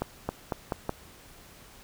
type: accelerating click train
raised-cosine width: 1 ms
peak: -14 dBFS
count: 5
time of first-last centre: 0.02-0.894 s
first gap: 270 ms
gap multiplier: 0.86
effects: pink hiss -52 dBFS RMS until 1.83 s